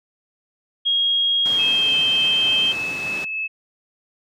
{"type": "tone with pitch glide", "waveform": "sine", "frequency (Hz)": [3272, 3146], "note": ["G#7", "G7"], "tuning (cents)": [-26, 6], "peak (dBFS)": -16, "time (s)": [0.85, 2.73], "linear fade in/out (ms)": 20, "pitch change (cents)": -68, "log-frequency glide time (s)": [1.44, 1.98]}
{"type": "low-pass noise", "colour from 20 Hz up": "pink", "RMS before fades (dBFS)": -33, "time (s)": [1.45, 3.25], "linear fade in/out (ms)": 10, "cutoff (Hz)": 6400, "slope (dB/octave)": 12}
{"type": "tone with tremolo", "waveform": "sine", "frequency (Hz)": 2600, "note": "E7", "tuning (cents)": -24, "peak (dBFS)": -22, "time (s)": [1.58, 3.48], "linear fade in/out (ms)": 20, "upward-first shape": "sine", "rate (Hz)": 3.4, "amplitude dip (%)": 30}
{"effects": ["high-pass 150 Hz 12 dB/octave"]}